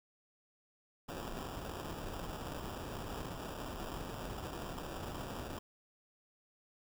pink noise with sample-and-hold, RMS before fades -43 dBFS, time 1.08-5.59 s, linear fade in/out 10 ms, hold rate 2100 Hz, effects none

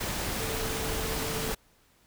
sine tone in noise, 444.1 Hz, A4, 16 cents sharp, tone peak -37 dBFS, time 0.4-1.53 s, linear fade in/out 10 ms, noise pink, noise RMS -32 dBFS, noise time 0-1.55 s, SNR -8 dB, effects pink hiss -64 dBFS RMS until 2.06 s

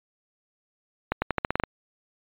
accelerating click train, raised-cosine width 0.5 ms, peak -8 dBFS, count 9, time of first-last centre 1.12-1.637 s, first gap 100 ms, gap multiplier 0.87, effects resampled to 8000 Hz

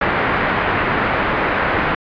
white low-pass noise, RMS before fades -18 dBFS, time 0.01-1.95 s, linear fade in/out 5 ms, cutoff 2000 Hz, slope 24 dB/octave, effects resampled to 11025 Hz

